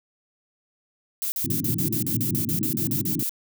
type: noise bursts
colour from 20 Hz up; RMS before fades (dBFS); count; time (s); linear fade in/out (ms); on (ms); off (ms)
violet; -27; 15; 1.22-3.294; 0; 100; 41
type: band-pass noise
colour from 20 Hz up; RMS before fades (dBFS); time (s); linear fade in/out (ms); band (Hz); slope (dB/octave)
pink; -28; 1.44-3.23; 2; 100 to 350; 96
effects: none